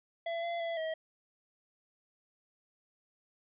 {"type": "tone with pitch steps", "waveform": "square", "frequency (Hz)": [672, 683, 670, 639], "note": ["E5", "F5", "E5", "D#5"], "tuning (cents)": [33, -39, 28, 46], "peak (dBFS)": -34, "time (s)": [0.26, 0.94], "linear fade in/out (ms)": 5, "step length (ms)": 170, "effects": ["resampled to 8000 Hz", "12-bit"]}